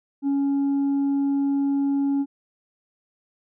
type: tone with tanh clipping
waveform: triangle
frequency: 278.8 Hz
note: C#4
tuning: 10 cents sharp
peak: -20 dBFS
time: 0.22-2.26 s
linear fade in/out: 50 ms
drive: 7 dB
effects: none